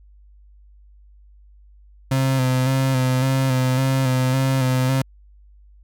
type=tone with vibrato; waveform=35% pulse; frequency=130.81 Hz; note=C3; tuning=in tune; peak=-15 dBFS; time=2.11-5.02 s; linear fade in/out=5 ms; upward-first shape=square; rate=1.8 Hz; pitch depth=31 cents each way; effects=added 50 Hz sine -46 dBFS peak until 5.83 s